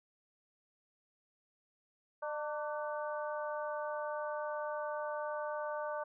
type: harmonic tone with a mistuned harmonic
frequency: 300.3 Hz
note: D4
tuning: 39 cents sharp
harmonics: 2 / 3 / 4 / 5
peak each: -38 / -42 / -44 / -46 dBFS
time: 2.22-6.04 s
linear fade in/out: 10 ms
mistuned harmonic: 4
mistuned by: -55 cents
effects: none